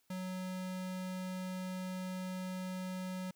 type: tone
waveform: square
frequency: 185 Hz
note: F#3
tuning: in tune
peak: -39 dBFS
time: 0.1-3.31 s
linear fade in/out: 5 ms
effects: white hiss -75 dBFS RMS until 3.35 s